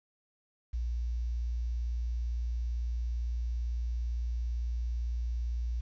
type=tone with quantisation; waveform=sine; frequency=58.9 Hz; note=A#1; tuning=19 cents sharp; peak=-30 dBFS; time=0.73-5.81 s; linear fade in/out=10 ms; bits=10; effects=resampled to 16000 Hz